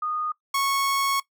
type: tone pair in turn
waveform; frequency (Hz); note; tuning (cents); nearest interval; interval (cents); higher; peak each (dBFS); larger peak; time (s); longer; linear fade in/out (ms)
sine / sawtooth; 1232 / 1102.7; D#6 / C#6; -17 / -9; major second; 192; first; -25 / -18; second; 0.02-0.32 / 0.54-1.2; second; 5
effects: noise-tail reverb RT60 0.1 s tail -18 dB re dry